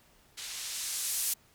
violet noise with low-pass filter sweep, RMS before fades -35 dBFS, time 0.37-1.34 s, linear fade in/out 10 ms, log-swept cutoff 4000 to 12000 Hz, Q 0.71, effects pink hiss -63 dBFS RMS until 1.54 s

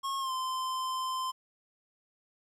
square tone with pitch glide, 1087 to 1036.1 Hz, C#6 to C6, -34 to -17 cents, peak -32 dBFS, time 0.03-1.32 s, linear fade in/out 20 ms, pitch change -83 cents, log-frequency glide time 0.19-0.32 s, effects low-pass 11000 Hz 12 dB/octave + 11-bit

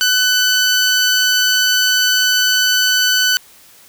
15% pulse tone, 1501 Hz, F#6, 24 cents sharp, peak -5 dBFS, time 0.01-3.37 s, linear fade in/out 0 ms, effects white hiss -45 dBFS RMS until 3.88 s

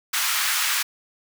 pink high-pass noise, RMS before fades -23 dBFS, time 0.13-0.83 s, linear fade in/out 10 ms, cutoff 1200 Hz, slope 24 dB/octave, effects none

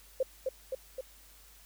sine tone with echo, 523.3 Hz, C5, in tune, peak -25 dBFS, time 0.2-0.23 s, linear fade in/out 5 ms, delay 260 ms, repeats 3, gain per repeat -3 dB, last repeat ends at 1.01 s, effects added 50 Hz sine -59 dBFS peak until 1.65 s + white hiss -58 dBFS RMS until 1.65 s

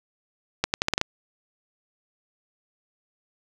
accelerating click train, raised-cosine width 0.2 ms, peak -4 dBFS, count 7, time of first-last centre 0.64-1.014 s, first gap 99 ms, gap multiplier 0.81, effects none

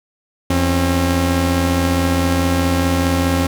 sawtooth tone pair together, 84.7 / 268.9 Hz, E2 / C4, +48 / +47 cents, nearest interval octave + minor sixth, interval 1999 cents, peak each -13 dBFS, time 0.5-3.47 s, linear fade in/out 5 ms, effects none

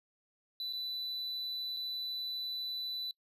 triangle tone with dropouts, 3984 Hz, B7, 14 cents sharp, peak -35 dBFS, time 0.6-3.11 s, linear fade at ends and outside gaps 1 ms, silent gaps 0.727-0.733 / 1.765-1.769 s, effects noise-tail reverb RT60 0.1 s tail -24 dB re dry + resampled to 32000 Hz

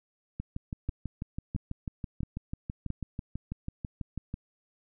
two click trains, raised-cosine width 5 ms, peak -22 / -20 dBFS, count 25 / 4, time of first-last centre 0.4-4.341 / 0.89-2.903 s, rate 6.09 / 1.49 Hz, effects none

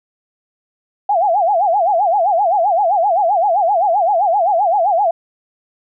sine tone with vibrato, 745 Hz, F#5, 12 cents sharp, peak -11 dBFS, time 1.09-5.11 s, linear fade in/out 5 ms, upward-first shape sine, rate 7.7 Hz, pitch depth 220 cents each way, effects none

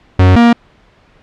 45% pulse tone pair in turn, 92.5 / 235.7 Hz, F#2 / A#3, 0 / +19 cents, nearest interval octave + major third, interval 1619 cents, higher second, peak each -4 dBFS, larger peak neither, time 0.19-0.36 / 0.36-0.53 s, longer neither, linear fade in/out 5 ms, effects pink hiss -48 dBFS RMS until 1.22 s + low-pass 3000 Hz 12 dB/octave

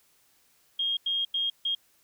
sine tone bursts at uneven times, 3241 Hz, G#7, 43 cents flat, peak -25 dBFS, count 4, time 0.79-0.97 / 1.06-1.25 / 1.34-1.5 / 1.65-1.75 s, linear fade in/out 5 ms, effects white hiss -65 dBFS RMS until 2.03 s

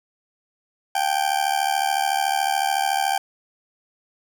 40% pulse tone with amplitude modulation, 784 Hz, G5, in tune, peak -15 dBFS, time 0.95-3.18 s, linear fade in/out 5 ms, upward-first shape sine, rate 73.8 Hz, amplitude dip 85%, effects none

